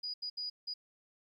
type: tone bursts at uneven times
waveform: sine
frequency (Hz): 4912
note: D#8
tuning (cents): -23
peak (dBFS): -36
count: 4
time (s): 0.03-0.14 / 0.22-0.3 / 0.37-0.5 / 0.67-0.74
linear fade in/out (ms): 10
effects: 12-bit